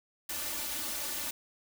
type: noise with comb filter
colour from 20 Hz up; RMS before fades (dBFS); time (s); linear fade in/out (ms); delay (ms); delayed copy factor
white; -36; 0.29-1.31; 5; 3.4; +0.9
effects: none